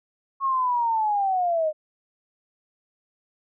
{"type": "linear sweep", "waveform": "sine", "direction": "down", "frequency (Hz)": [1099, 605], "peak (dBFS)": -20, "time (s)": [0.4, 1.73], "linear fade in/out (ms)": 50, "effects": []}